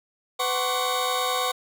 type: tone cluster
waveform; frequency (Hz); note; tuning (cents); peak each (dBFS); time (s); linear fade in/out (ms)
40% pulse; 503 / 747 / 1079 / 1148 / 3722; B4 / F#5 / C#6 / D6 / A#7; +32 / +16 / -47 / -40 / -3; -29; 0.39-1.52; 10
effects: none